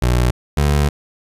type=tone pair in turn; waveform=25% pulse; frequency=61.1 / 72.66 Hz; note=B1 / D2; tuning=-18 / -18 cents; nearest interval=minor third; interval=300 cents; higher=second; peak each=-9 / -9 dBFS; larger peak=neither; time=0.02-0.31 / 0.57-0.89 s; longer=second; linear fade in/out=5 ms; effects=resampled to 32000 Hz